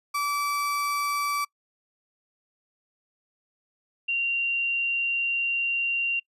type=tone pair in turn; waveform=35% pulse / sine; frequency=1156 / 2765 Hz; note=D6 / F7; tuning=-28 / -18 cents; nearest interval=octave + minor third; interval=1510 cents; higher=second; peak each=-23 dBFS; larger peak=neither; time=0.14-1.45 / 4.08-6.2 s; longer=second; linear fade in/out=10 ms; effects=noise-tail reverb RT60 0.1 s tail -26 dB re dry + resampled to 32000 Hz